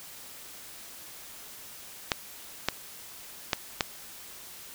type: clicks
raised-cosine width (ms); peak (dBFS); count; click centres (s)
0.2; -6; 4; 2.118 / 2.686 / 3.532 / 3.808
effects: white hiss -46 dBFS RMS until 4.74 s